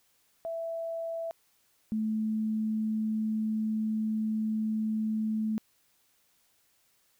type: tone pair in turn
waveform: sine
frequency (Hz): 662 / 217.7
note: E5 / A3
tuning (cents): +7 / -18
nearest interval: octave + perfect fifth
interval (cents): 1925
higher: first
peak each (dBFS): -32 / -27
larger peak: second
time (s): 0.45-1.31 / 1.92-5.58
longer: second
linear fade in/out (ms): 0
effects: white hiss -69 dBFS RMS until 7.19 s